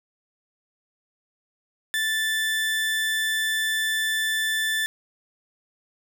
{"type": "tone", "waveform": "30% pulse", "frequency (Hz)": 1760, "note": "A6", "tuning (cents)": 0, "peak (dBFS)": -20, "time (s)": [1.94, 4.86], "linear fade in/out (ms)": 0, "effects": []}